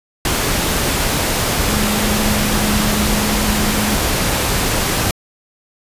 sine tone in noise, 210.5 Hz, G#3, 24 cents sharp, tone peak -19 dBFS, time 1.68-3.95 s, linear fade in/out 2 ms, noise pink, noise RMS -17 dBFS, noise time 0.25-5.11 s, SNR -5 dB, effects resampled to 32000 Hz

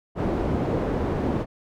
white low-pass noise, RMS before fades -25 dBFS, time 0.15-1.46 s, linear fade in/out 50 ms, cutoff 430 Hz, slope 12 dB/octave, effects none

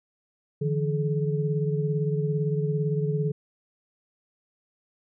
sine tone cluster, 149.1 / 166.8 / 426.9 Hz, D3 / E3 / G#4, +27 / +21 / +48 cents, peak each -25 / -30 / -29 dBFS, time 0.61-3.32 s, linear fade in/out 10 ms, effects none

